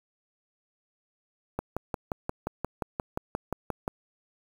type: click train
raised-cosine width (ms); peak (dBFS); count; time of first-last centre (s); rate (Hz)
1; -15; 14; 1.59-3.879; 5.68
effects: 7-bit